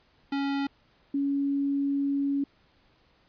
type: tone pair in turn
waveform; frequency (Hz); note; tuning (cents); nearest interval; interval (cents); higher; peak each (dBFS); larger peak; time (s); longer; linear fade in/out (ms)
square / sine; 278.3 / 279.8; C#4 / C#4; +7 / +16; unison; 9; second; -27 / -24; second; 0.32-0.67 / 1.14-2.44; second; 5
effects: pink hiss -64 dBFS RMS until 3.28 s + resampled to 11025 Hz